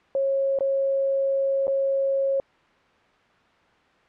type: tone with dropouts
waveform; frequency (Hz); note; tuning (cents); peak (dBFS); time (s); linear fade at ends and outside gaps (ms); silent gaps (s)
sine; 545; C#5; -29; -20; 0.15-2.4; 1; 0.588-0.607 / 1.67-1.679
effects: white hiss -58 dBFS RMS until 4.08 s + low-pass 2000 Hz 12 dB/octave